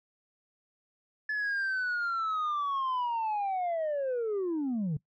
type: linear sweep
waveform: sine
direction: down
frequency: 1729 to 139 Hz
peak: -26 dBFS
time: 1.29-4.97 s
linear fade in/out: 5 ms
effects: noise-tail reverb RT60 0.1 s tail -21 dB re dry + tanh soft clip ceiling -27 dBFS